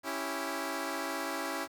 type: chord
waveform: 10% pulse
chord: C# diminished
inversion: none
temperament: equal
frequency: 277.2 / 329.6 / 392 Hz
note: C#4 / E4 / G4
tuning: 0 / 0 / 0 cents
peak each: -29 / -29 / -33 dBFS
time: 0.03-1.68 s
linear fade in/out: 50 ms
effects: 10-bit